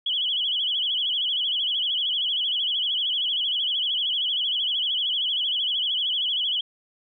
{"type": "tone with vibrato", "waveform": "sine", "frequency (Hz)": 3152, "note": "G7", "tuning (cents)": 9, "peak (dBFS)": -22, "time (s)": [0.06, 6.61], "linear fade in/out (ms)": 5, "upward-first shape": "sine", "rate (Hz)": 13, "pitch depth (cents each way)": 130, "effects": []}